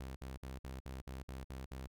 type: tone bursts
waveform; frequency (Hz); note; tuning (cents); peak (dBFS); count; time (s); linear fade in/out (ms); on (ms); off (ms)
sawtooth; 65.7; C2; +8; -40; 9; 0-1.872; 5; 160; 54
effects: none